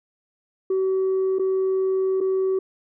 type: tone with dropouts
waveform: sine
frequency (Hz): 379.8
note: F#4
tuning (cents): +45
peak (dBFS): -17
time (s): 0.7-2.59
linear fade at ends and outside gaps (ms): 5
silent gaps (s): 1.386-1.394 / 2.205-2.21
effects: tanh soft clip ceiling -17 dBFS